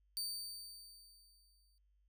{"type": "tone with exponential decay", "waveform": "sawtooth", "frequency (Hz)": 4600, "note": "D8", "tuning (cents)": -37, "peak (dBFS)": -34, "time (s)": [0.17, 1.78], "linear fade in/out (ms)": 0, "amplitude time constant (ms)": 350, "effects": ["added 50 Hz sine -70 dBFS peak until 2.08 s"]}